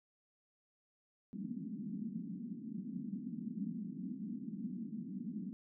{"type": "band-pass noise", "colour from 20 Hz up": "white", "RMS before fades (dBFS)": -43, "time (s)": [1.33, 5.53], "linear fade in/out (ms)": 0, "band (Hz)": [180, 250], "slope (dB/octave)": 48, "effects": []}